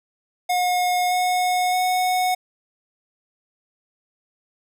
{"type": "tone with pitch steps", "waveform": "square", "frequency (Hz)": [721, 727.7, 734.5], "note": ["F#5", "F#5", "F#5"], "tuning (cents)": [-45, -29, -13], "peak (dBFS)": -19, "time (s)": [0.49, 2.35], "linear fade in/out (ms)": 10, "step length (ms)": 620, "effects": []}